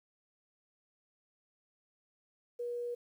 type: tone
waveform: sine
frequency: 481.1 Hz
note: B4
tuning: 45 cents flat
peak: -35 dBFS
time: 2.59-2.95 s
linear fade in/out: 10 ms
effects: 11-bit